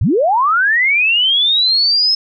sine linear sweep, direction up, 65.2 to 5220 Hz, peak -10 dBFS, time 0.01-2.15 s, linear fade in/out 5 ms, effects none

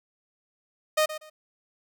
sawtooth tone with echo, 618 Hz, D#5, 12 cents flat, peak -16 dBFS, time 0.97-1.06 s, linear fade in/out 10 ms, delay 120 ms, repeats 2, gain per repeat -13 dB, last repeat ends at 1.3 s, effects none

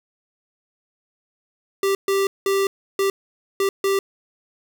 square tone bursts at uneven times, 392 Hz, G4, in tune, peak -18 dBFS, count 6, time 1.83-1.95 / 2.08-2.27 / 2.46-2.67 / 2.99-3.1 / 3.6-3.69 / 3.84-3.99 s, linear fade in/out 2 ms, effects 8-bit

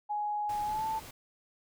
sine tone with pitch glide, 835 to 881.6 Hz, G#5 to A5, +9 to +3 cents, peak -30 dBFS, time 0.09-1 s, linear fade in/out 20 ms, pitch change +94 cents, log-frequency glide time 0.65-0.85 s
pink noise, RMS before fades -47 dBFS, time 0.49-1.11 s, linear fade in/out 5 ms
effects none

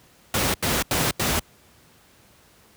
pink noise bursts, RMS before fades -22 dBFS, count 4, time 0.34-1.395 s, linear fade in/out 2 ms, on 200 ms, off 85 ms, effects pink hiss -55 dBFS RMS until 2.76 s + high-pass 60 Hz 12 dB/octave

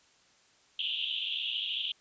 pink band-pass noise, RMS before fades -34 dBFS, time 0.79-1.92 s, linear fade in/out 2 ms, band 2800 to 3500 Hz, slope 96 dB/octave, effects white hiss -64 dBFS RMS until 2 s + resampled to 16000 Hz

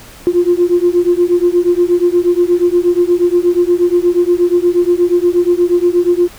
sine beating tone pair, 347.3 / 355.7 Hz, F4 / F4, -10 / +32 cents, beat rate 8.4 Hz, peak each -11 dBFS, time 0.27-6.28 s, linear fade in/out 0 ms, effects tanh soft clip ceiling -1 dBFS + pink hiss -37 dBFS RMS until 6.38 s

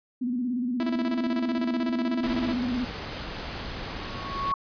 sine tone with vibrato, 246.6 Hz, B3, 2 cents flat, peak -25 dBFS, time 0.21-2.85 s, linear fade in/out 10 ms, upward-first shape square, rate 17 Hz, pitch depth 67 cents each way
sawtooth tone with tremolo, 329.6 Hz, E4, in tune, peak -24 dBFS, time 0.8-2.54 s, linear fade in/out 0 ms, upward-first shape square, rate 16 Hz, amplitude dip 70%
pink noise, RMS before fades -35 dBFS, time 2.23-4.52 s, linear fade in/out 2 ms
sine tone with exponential growth, 1108.7 Hz, C#6, in tune, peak -22 dBFS, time 3.75-4.54 s, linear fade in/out 2 ms, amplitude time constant 170 ms
effects resampled to 11025 Hz

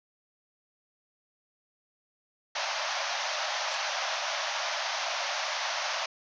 pink band-pass noise, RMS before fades -32 dBFS, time 2.55-6.06 s, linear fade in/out 5 ms, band 570 to 6400 Hz, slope 96 dB/octave
blue noise with exponential growth, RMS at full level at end -33 dBFS, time 3.63-3.75 s, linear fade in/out 2 ms, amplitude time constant 26 ms
effects resampled to 16000 Hz

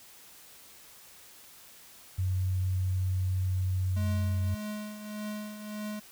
sine tone, 93 Hz, F#2, 9 cents sharp, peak -26 dBFS, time 2.18-4.55 s, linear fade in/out 10 ms
square tone with tremolo, 210.8 Hz, G#3, 26 cents sharp, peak -34 dBFS, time 3.96-6 s, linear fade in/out 10 ms, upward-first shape triangle, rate 1.7 Hz, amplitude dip 65%
effects white hiss -53 dBFS RMS until 6.11 s

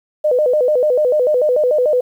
sine tone with vibrato, 550 Hz, C#5, 14 cents flat, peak -11 dBFS, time 0.24-2.01 s, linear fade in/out 10 ms, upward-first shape square, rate 6.8 Hz, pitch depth 170 cents each way, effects 8-bit

